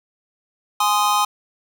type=chord; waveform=square; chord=Ab major; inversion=none; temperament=just; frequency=830.6 / 1038.3 / 1245.9 Hz; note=Ab5 / C6 / Eb6; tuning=0 / -14 / +2 cents; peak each=-21 dBFS; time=0.8-1.25 s; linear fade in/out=5 ms; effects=none